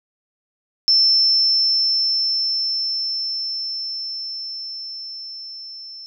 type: tone with level ramp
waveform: sine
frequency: 5330 Hz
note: E8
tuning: 18 cents sharp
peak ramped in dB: -11 to -34 dBFS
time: 0.88-6.06 s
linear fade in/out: 0 ms
effects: none